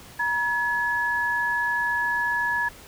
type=tone pair together; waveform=sine; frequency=954.1 / 1700 Hz; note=A#5 / G#6; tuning=+40 / +40 cents; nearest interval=minor seventh; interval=1000 cents; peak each=-27 / -23 dBFS; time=0.19-2.69 s; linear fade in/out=10 ms; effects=pink hiss -46 dBFS RMS until 2.87 s